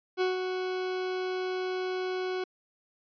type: tone with ADSR envelope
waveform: 40% pulse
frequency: 370 Hz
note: F#4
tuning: in tune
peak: -23 dBFS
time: 0.17-2.44 s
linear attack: 41 ms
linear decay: 150 ms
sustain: -6 dB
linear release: 4 ms
effects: resampled to 11025 Hz